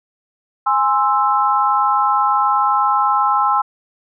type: chord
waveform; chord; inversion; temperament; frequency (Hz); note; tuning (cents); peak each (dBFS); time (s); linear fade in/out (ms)
sine; Ab augmented; none; equal with one note detuned; 827.7 / 1046.5 / 1318.5; Ab5 / C6 / E6; -6 / 0 / 0; -17; 0.66-3.62; 10
effects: none